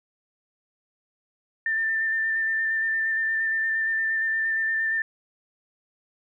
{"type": "tone with vibrato", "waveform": "sine", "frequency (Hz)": 1788, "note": "A6", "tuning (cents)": 27, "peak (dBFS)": -22, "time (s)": [1.66, 5.02], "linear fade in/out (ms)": 2, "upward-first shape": "square", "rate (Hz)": 8.6, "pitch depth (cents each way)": 13, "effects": []}